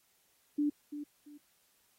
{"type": "tone with echo", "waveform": "sine", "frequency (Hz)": 293.7, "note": "D4", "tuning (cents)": 0, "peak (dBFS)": -27, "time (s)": [0.58, 0.7], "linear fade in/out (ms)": 10, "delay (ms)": 340, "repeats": 2, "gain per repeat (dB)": -11, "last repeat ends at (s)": 1.38, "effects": ["white hiss -71 dBFS RMS until 1.98 s", "AAC 48 kbps"]}